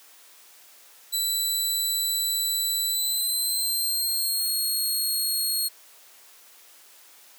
15% pulse tone with pitch glide, 3979 to 4289 Hz, B7 to C8, +12 to +42 cents, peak -17 dBFS, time 1.12-5.69 s, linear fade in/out 20 ms, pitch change +130 cents, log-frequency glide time 2.86-4.51 s, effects white hiss -52 dBFS RMS until 7.38 s + high-pass 400 Hz 12 dB/octave

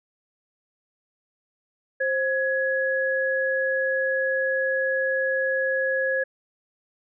sine tone pair together, 528.2 / 1677 Hz, C5 / G#6, +16 / +16 cents, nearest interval octave + minor sixth, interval 2000 cents, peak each -24 dBFS, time 2-6.24 s, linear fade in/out 10 ms, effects none

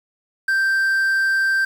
triangle tone with quantisation, 1568 Hz, G6, in tune, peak -14 dBFS, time 0.48-1.65 s, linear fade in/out 5 ms, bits 7, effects none

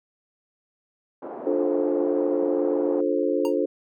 white band-pass noise, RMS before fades -36 dBFS, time 1.22-3.01 s, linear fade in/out 5 ms, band 250 to 810 Hz, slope 24 dB/octave
sine chord, D minor seventh, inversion none, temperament just, 293.7 / 352.4 / 440.5 / 528.6 Hz, D4 / F4 / A4 / C5, 0 / +16 / +2 / +18 cents, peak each -26 dBFS, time 1.46-3.66 s, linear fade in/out 10 ms
square tone with exponential decay, 932.3 Hz, A#5, in tune, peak -28 dBFS, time 3.45-3.56 s, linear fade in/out 0 ms, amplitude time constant 22 ms
effects none

